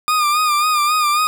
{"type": "tone with vibrato", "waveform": "40% pulse", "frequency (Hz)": 1214, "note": "D#6", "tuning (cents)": -43, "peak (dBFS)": -13, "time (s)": [0.08, 1.27], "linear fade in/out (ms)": 0, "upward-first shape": "sine", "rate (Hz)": 3.7, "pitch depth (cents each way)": 54, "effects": []}